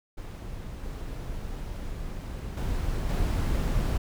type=noise with level steps; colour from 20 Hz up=brown; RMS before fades=-37 / -35 / -29 / -26 dBFS; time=0.17-3.98 s; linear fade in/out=10 ms; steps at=0.83 / 2.57 / 3.09 s; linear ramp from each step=5 ms; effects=none